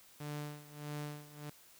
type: tone with tremolo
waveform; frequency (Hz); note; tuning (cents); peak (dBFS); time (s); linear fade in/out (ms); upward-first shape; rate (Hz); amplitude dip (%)
sawtooth; 148; D3; +14; -35; 0.2-1.5; 5; sine; 1.6; 85
effects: white hiss -61 dBFS RMS until 1.79 s